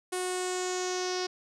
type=tone with low-pass filter sweep; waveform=sawtooth; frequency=365.6 Hz; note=F#4; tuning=21 cents flat; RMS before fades=-32 dBFS; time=0.12-1.27 s; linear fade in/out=10 ms; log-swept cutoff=9600 to 5200 Hz; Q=4.4; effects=none